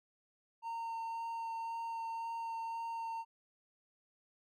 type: tone with vibrato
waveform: triangle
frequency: 915 Hz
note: A#5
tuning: 32 cents flat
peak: -36 dBFS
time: 0.62-3.25 s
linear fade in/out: 50 ms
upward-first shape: sine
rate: 1.9 Hz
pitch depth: 9 cents each way
effects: none